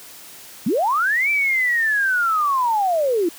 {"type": "linear two-way sweep", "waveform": "sine", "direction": "up then down", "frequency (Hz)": [173.3, 2349, 318.2], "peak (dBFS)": -16, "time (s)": [0.66, 3.29], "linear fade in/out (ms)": 5, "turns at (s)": 1.3, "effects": ["white hiss -41 dBFS RMS until 3.38 s", "high-pass 100 Hz 12 dB/octave"]}